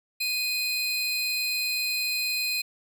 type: tone pair together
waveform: 45% pulse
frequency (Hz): 2489 / 4139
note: D#7 / C8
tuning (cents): 0 / -20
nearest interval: major sixth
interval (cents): 880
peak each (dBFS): -28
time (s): 0.2-2.62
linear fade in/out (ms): 10
effects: none